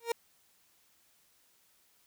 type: tone with exponential growth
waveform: 30% pulse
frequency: 466.2 Hz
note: A#4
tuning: in tune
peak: -23 dBFS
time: 0-0.12 s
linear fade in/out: 5 ms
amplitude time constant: 25 ms
effects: white hiss -68 dBFS RMS until 2.06 s